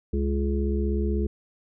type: harmonic tone with a mistuned harmonic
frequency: 69.3 Hz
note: C#2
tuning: in tune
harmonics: 1 / 3 / 5 / 6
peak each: -24 / -29 / -31 / -32 dBFS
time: 0.13-1.27 s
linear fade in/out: 5 ms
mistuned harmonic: 6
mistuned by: +28 cents
effects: none